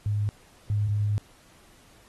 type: tone pair in turn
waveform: sine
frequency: 103.83 / 103.83 Hz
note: G#2 / G#2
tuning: 0 / 0 cents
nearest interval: unison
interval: 0 cents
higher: neither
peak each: -23 / -22 dBFS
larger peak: second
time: 0.06-0.29 / 0.7-1.18 s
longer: second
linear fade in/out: 0 ms
effects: pink hiss -57 dBFS RMS until 2.08 s + AAC 32 kbps